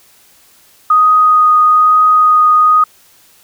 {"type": "tone with vibrato", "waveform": "sine", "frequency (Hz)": 1244.5, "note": "D#6", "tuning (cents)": 0, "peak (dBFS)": -5, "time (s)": [0.9, 2.84], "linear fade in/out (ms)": 5, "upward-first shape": "triangle", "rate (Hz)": 1.1, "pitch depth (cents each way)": 10, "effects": ["white hiss -47 dBFS RMS until 3.43 s"]}